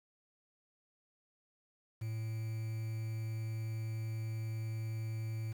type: tone with quantisation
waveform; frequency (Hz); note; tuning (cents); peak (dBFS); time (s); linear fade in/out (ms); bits
triangle; 111.2; A2; +19; -34; 2.01-5.53; 10; 9
effects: none